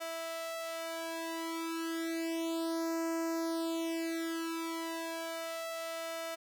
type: tone with flanger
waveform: sawtooth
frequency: 329.1 Hz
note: E4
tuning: 3 cents flat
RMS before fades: -37 dBFS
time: 0-6.36 s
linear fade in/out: 20 ms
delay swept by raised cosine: 1.4 to 2.9 ms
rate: 0.16 Hz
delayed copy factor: +0.95
effects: none